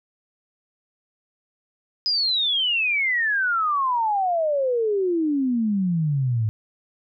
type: exponential sweep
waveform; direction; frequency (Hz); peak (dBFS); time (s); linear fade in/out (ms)
sine; down; 5040 to 105.4; -19; 2.06-6.49; 0
effects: none